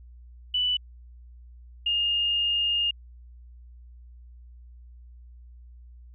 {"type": "tone pair in turn", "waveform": "sine", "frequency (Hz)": [2975, 2832], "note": ["F#7", "F7"], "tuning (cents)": [9, 23], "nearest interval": "minor second", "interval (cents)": 86, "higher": "first", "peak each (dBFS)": -22, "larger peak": "neither", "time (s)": [[0.54, 0.77], [1.86, 2.91]], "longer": "second", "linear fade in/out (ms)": 5, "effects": ["added 60 Hz sine -45 dBFS peak until 6.14 s"]}